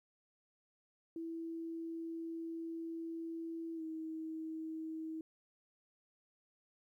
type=tone with pitch glide; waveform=sine; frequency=329.6 to 319.1 Hz; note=E4 to D#4; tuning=0 to +44 cents; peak=-40 dBFS; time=1.16-5.21 s; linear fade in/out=2 ms; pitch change=-56 cents; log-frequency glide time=3.75-3.82 s; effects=13-bit